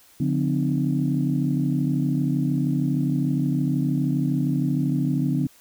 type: tone cluster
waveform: sine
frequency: 145.1 / 177.9 / 255.2 / 301.8 Hz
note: D3 / F3 / C4 / D4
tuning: -21 / +32 / -43 / +47 cents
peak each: -23 / -27 / -24 / -28 dBFS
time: 0.2-5.47 s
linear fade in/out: 5 ms
effects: tanh soft clip ceiling -10 dBFS + white hiss -54 dBFS RMS until 5.6 s